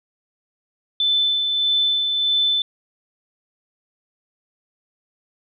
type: tone with tremolo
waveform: sine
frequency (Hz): 3520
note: A7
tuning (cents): 0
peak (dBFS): -15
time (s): 1-2.62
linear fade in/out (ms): 2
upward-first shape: sine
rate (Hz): 1.6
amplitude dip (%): 35
effects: none